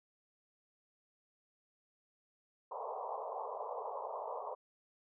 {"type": "band-pass noise", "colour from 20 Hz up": "white", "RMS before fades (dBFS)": -42, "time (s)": [2.71, 4.55], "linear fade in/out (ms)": 10, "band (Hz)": [430, 1100], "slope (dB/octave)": 96, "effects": []}